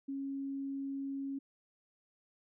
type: tone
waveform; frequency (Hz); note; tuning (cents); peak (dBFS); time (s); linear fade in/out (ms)
sine; 274.4; C#4; -17; -36; 0.08-1.39; 10
effects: none